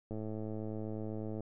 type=click train; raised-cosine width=2 ms; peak=-28 dBFS; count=141; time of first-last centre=0.11-1.406 s; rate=108 Hz; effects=none